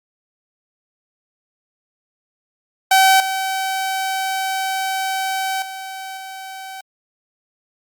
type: tone with level steps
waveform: sawtooth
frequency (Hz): 766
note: G5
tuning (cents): -40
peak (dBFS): -6 / -16 / -25 / -27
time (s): 2.91-6.81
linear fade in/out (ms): 5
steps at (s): 3.2 / 5.62 / 6.17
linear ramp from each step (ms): 2
effects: Opus 48 kbps